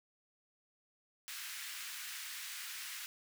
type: high-pass noise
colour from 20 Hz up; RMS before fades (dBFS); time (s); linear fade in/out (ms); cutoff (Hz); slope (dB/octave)
pink; -45; 1.28-3.06; 0; 1500; 24
effects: none